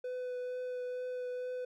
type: tone with vibrato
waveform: triangle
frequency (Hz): 500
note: B4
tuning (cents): +21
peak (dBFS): -34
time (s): 0.04-1.65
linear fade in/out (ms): 5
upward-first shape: triangle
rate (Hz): 2.2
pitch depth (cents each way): 13
effects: none